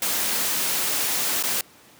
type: noise with dropouts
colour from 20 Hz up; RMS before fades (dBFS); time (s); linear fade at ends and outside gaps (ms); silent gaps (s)
white; -24; 0.02-1.61; 2; 1.427-1.436
effects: pink hiss -51 dBFS RMS until 1.99 s + high-pass 150 Hz 12 dB/octave